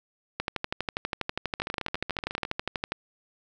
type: two click trains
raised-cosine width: 0.3 ms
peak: -16 / -12 dBFS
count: 13 / 32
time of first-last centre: 1.6-2.451 / 0.4-2.92 s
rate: 14.1 / 12.3 Hz
effects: none